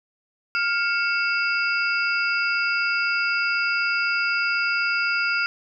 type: tone cluster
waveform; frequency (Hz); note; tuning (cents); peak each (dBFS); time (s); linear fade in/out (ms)
sine; 1403 / 2218 / 2675 / 4874; F6 / C#7 / E7 / D#8; +8 / 0 / +25 / -37; -22 / -30 / -27 / -30; 0.55-5.46; 0
effects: none